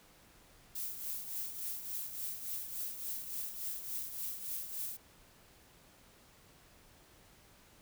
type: noise with tremolo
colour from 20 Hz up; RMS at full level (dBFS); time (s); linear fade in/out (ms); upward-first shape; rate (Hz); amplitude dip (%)
violet; -38; 0.75-4.97; 5; triangle; 3.5; 65
effects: pink hiss -62 dBFS RMS until 7.81 s